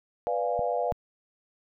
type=chord; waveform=sine; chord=B diminished seventh; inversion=none; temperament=equal; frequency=493.9 / 587.3 / 698.5 / 830.6 Hz; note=B4 / D5 / F5 / Ab5; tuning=0 / 0 / 0 / 0 cents; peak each=-30 / -31 / -29 / -35 dBFS; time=0.27-0.92 s; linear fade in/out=0 ms
type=clicks; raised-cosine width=5 ms; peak=-26 / -24 dBFS; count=2; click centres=0.593 / 0.923 s
effects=none